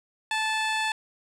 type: tone with low-pass filter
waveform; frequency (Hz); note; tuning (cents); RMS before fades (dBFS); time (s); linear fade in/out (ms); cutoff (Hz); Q
15% pulse; 874; A5; -12; -27; 0.31-0.92; 2; 7500; 0.75
effects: none